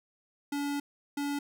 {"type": "tone bursts at uneven times", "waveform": "square", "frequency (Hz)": 285.8, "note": "D4", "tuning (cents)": -47, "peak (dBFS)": -31, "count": 2, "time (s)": [[0.52, 0.8], [1.17, 1.39]], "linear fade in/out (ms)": 5, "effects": []}